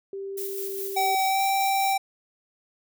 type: tone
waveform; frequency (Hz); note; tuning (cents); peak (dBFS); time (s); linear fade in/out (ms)
sine; 392; G4; 0; -31; 0.13-1.15; 2
type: noise with tremolo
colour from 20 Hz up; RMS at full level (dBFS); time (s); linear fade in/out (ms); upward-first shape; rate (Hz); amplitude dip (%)
violet; -34; 0.37-1.94; 10; square; 4.9; 30
type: tone with pitch glide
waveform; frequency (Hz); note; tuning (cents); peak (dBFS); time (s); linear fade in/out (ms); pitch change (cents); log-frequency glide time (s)
square; 766 to 779.8; G5 to G5; -40 to -9; -22; 0.96-1.98; 10; +31; 1.26-1.42
effects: none